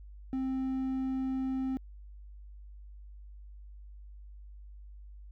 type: tone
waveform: triangle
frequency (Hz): 262.8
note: C4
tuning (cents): +8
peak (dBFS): -28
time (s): 0.33-1.77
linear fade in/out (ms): 0
effects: added 50 Hz sine -46 dBFS peak until 5.31 s